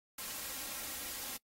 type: noise with comb filter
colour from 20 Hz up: white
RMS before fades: -42 dBFS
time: 0.18-1.37 s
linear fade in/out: 5 ms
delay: 3.7 ms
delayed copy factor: +0.55
effects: noise-tail reverb RT60 0.1 s tail -23 dB re dry + AAC 48 kbps